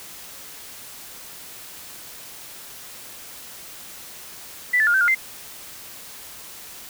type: tone with pitch steps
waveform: sine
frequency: 1978 / 1749 / 1418 / 1546 / 1419 / 2083 Hz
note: B6 / A6 / F6 / G6 / F6 / C7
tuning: +2 / -11 / +26 / -24 / +27 / -8 cents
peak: -15 dBFS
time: 4.73-5.15 s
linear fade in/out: 10 ms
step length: 70 ms
effects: white hiss -40 dBFS RMS until 6.89 s